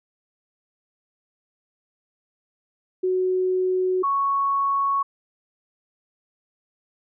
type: tone pair in turn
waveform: sine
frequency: 370 / 1108.7 Hz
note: F#4 / C#6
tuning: 0 / 0 cents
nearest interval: octave + perfect fifth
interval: 1900 cents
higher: second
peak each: -19 dBFS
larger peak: neither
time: 3.03-4.03 / 4.03-5.03 s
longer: neither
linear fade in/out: 10 ms
effects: none